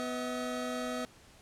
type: tone pair together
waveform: 25% pulse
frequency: 248.6 / 640 Hz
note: B3 / D#5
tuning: +12 / +49 cents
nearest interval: octave + major third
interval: 1637 cents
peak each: -32 / -34 dBFS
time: 0-1.05 s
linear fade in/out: 0 ms
effects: pink hiss -58 dBFS RMS until 1.41 s + low-pass 10000 Hz 12 dB/octave